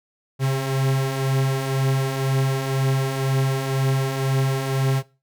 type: beating tone pair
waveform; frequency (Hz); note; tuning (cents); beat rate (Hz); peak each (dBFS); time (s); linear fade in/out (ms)
45% pulse; 132.6 / 134.6; C3 / C3; +23 / +49; 2; -26 / -20; 0.39-5.03; 50
effects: noise-tail reverb RT60 0.3 s tail -20 dB re dry